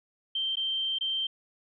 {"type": "tone with dropouts", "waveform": "sine", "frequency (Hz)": 3136, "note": "G7", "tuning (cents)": 0, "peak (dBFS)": -27, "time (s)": [0.35, 1.27], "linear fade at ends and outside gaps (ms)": 5, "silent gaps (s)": [[0.556, 0.569], [0.986, 1.009]], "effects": []}